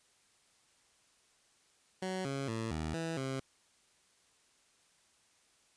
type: tone with pitch steps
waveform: 15% pulse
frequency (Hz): 186.9 / 137.4 / 112.7 / 78.7 / 164.1 / 133.5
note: F#3 / C#3 / A2 / D#2 / E3 / C3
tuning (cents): +18 / -15 / +42 / +20 / -8 / +35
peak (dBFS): -29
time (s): 2.02-3.4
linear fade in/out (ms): 5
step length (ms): 230
effects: white hiss -69 dBFS RMS until 5.76 s + resampled to 22050 Hz